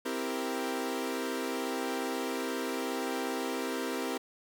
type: chord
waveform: sawtooth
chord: C dominant seventh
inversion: none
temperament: equal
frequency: 261.6 / 329.6 / 392 / 466.2 Hz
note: C4 / E4 / G4 / Bb4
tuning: 0 / 0 / 0 / 0 cents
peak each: -32 / -35 / -34 / -34 dBFS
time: 0.05-4.18 s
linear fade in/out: 10 ms
effects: none